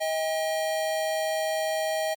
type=tone pair together; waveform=square; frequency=635 / 800 Hz; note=D#5 / G5; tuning=+35 / +35 cents; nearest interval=major third; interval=400 cents; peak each=-27 / -33 dBFS; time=0-2.15 s; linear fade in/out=20 ms; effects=Opus 48 kbps